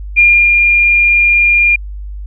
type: tone with ADSR envelope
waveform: sine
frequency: 2408 Hz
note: D7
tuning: 43 cents sharp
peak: -3 dBFS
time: 0.16-1.76 s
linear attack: 26 ms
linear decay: 300 ms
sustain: -3 dB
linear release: 6 ms
effects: added 50 Hz sine -22 dBFS peak until 2.26 s